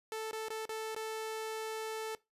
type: tone with dropouts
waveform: sawtooth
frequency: 440 Hz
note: A4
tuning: in tune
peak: -33 dBFS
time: 0.12-2.15 s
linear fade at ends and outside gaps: 1 ms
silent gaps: 0.312-0.33 / 0.484-0.503 / 0.655-0.692 / 0.948-0.963 s
effects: noise-tail reverb RT60 0.2 s tail -20 dB re dry + resampled to 32000 Hz